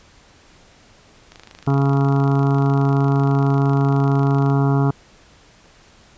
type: click train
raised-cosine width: 0.2 ms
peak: -23 dBFS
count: 84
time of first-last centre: 1.32-4.5 s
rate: 26.1 Hz
type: harmonic tone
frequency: 138.59 Hz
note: C#3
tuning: in tune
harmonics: 1 / 2 / 3 / 5 / 6 / 7 / 8 / 9 / 10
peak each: -15 / -21 / -25 / -29 / -31 / -32 / -33 / -34 / -35 dBFS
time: 1.67-4.91 s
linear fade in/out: 5 ms
effects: pink hiss -50 dBFS RMS until 6.17 s + resampled to 16000 Hz